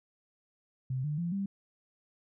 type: tone with pitch steps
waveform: sine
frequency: 130 / 149.33 / 171.54 / 197.04 Hz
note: C3 / D3 / F3 / G3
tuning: -11 / +29 / -31 / +9 cents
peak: -30 dBFS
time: 0.9-1.46 s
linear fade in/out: 5 ms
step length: 140 ms
effects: none